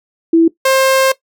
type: tone pair in turn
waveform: sine / sawtooth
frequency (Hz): 330 / 530.7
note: E4 / C5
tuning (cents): +2 / +24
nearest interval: minor sixth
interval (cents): 822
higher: second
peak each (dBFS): -5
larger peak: neither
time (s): 0.33-0.48 / 0.65-1.12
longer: second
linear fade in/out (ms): 5
effects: noise-tail reverb RT60 0.1 s tail -17 dB re dry